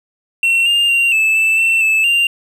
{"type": "tone with pitch steps", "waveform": "triangle", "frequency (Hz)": [2720, 2806, 2765, 2622, 2641, 2686, 2620, 2783], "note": ["F7", "F7", "F7", "E7", "E7", "E7", "E7", "F7"], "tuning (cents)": [-46, 8, -18, -10, 3, 32, -11, -7], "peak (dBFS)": -9, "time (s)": [0.43, 2.27], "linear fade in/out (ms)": 2, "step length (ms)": 230, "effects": []}